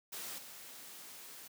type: noise with level steps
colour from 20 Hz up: white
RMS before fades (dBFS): -44 / -51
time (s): 0.12-1.48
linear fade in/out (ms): 10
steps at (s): 0.38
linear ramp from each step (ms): 5
effects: high-pass 150 Hz 12 dB/octave